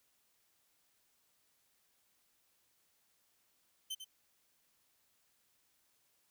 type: tone with echo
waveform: sawtooth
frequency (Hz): 3079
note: G7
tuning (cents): -32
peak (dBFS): -35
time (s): 3.9-3.95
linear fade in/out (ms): 10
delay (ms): 97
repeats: 1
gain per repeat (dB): -8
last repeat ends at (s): 4.047
effects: white hiss -75 dBFS RMS until 6.3 s